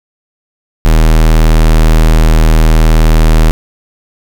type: tone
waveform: square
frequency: 39.68 Hz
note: D#1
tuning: 35 cents sharp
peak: -4 dBFS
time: 0.85-3.51 s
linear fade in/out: 0 ms
effects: none